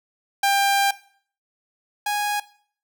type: tone pair in turn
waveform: sawtooth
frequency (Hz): 795 / 827.4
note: G5 / G#5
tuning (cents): +24 / -7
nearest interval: minor second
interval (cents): 69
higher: second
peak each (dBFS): -13 / -18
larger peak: first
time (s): 0.43-0.91 / 2.06-2.4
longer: first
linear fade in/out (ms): 5
effects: noise-tail reverb RT60 0.5 s tail -18 dB re dry